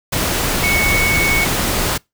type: tone in noise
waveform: sine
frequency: 2217 Hz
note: C#7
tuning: in tune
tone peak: -15 dBFS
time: 0.63-1.45 s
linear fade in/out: 10 ms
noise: pink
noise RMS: -18 dBFS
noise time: 0.12-1.98 s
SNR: 0 dB
effects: noise-tail reverb RT60 0.2 s tail -25 dB re dry